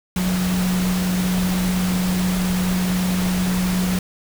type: tone in noise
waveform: sine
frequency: 182.8 Hz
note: F#3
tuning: 21 cents flat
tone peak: -18 dBFS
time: 0.16-3.99 s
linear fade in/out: 2 ms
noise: pink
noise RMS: -27 dBFS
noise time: 0.16-3.99 s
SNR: +6 dB
effects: none